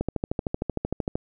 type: click train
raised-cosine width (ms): 2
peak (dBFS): -12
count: 16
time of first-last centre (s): 0.01-1.155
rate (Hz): 13.1
effects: none